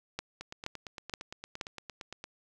two click trains, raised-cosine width 0.2 ms, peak -17 / -24 dBFS, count 4 / 17, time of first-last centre 0.19-1.612 / 0.41-2.241 s, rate 2.11 / 8.74 Hz, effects none

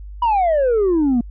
sine exponential sweep, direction down, 987.8 to 229.4 Hz, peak -11 dBFS, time 0.22-1.21 s, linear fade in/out 5 ms, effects tanh soft clip ceiling -12 dBFS + added 50 Hz sine -31 dBFS peak until 1.3 s

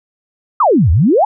sine exponential two-way sweep, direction down then up, 1318.5 to 73 to 904 Hz, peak -7 dBFS, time 0.6-1.25 s, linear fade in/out 5 ms, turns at 0.91 s, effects none

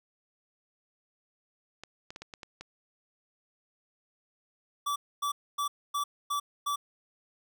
clicks, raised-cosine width 0.2 ms, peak -25 dBFS, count 7, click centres 1.836 / 2.105 / 2.161 / 2.22 / 2.338 / 2.432 / 2.61 s
square tone bursts, 1156 Hz, D6, 28 cents flat, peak -29 dBFS, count 6, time 4.86-6.76 s, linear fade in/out 10 ms, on 100 ms, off 260 ms
effects none

